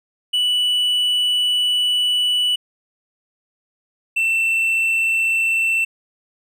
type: tone pair in turn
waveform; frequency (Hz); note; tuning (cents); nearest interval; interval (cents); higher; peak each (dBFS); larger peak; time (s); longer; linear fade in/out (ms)
triangle; 2960 / 2681; F#7 / E7; 0 / +29; major second; 171; first; -14; neither; 0.33-2.56 / 4.16-5.85; first; 10
effects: none